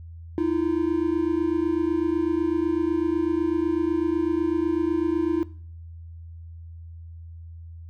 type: tone pair together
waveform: triangle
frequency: 313.7 / 341.7 Hz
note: D#4 / F4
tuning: +14 / -38 cents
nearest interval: minor second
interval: 148 cents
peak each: -22 dBFS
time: 0.38-5.43 s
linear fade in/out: 0 ms
effects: noise-tail reverb RT60 0.5 s tail -19 dB re dry + added 83 Hz sine -38 dBFS peak until 7.89 s